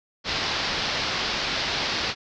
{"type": "low-pass noise", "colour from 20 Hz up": "white", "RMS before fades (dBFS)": -27, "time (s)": [0.24, 2.15], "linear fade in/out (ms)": 50, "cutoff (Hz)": 5200, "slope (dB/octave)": 48, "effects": []}